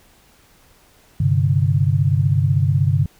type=chord; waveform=sine; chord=G suspended fourth; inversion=none; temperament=equal; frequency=98 / 130.81 / 146.83 Hz; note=G2 / C3 / D3; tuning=0 / 0 / 0 cents; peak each=-18 dBFS; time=1.2-3.06 s; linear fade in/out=5 ms; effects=pink hiss -53 dBFS RMS until 3.19 s